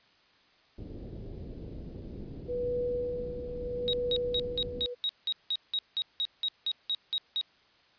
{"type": "low-pass noise", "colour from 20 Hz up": "pink", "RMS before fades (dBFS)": -42, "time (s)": [0.78, 4.86], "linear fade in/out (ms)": 5, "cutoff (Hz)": 460, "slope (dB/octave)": 24}
{"type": "tone with tremolo", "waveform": "sine", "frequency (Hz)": 490, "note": "B4", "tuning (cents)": -14, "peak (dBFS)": -28, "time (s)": [2.48, 4.95], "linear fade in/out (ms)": 20, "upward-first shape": "sine", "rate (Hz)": 0.77, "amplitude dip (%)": 65}
{"type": "tone bursts", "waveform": "sine", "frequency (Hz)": 3800, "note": "A#7", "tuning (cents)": 33, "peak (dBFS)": -27, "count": 16, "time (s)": [3.88, 7.412], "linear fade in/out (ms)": 0, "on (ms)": 52, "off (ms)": 180}
{"effects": ["white hiss -63 dBFS RMS until 7.98 s", "resampled to 11025 Hz"]}